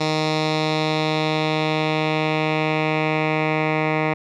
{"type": "tone with low-pass filter sweep", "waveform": "10% pulse", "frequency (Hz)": 155.56, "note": "D#3", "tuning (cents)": 0, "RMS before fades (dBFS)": -21, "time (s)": [0, 4.14], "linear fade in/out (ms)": 10, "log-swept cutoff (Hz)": [4700, 2100], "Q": 2.2, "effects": []}